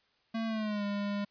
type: tone with pitch glide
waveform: square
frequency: 225.4 to 203.1 Hz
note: A3 to G#3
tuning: +42 to -38 cents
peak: -32 dBFS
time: 0.34-1.25 s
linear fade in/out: 10 ms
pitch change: -180 cents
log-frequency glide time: 0.46-0.84 s
effects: white hiss -71 dBFS RMS until 1.3 s + resampled to 11025 Hz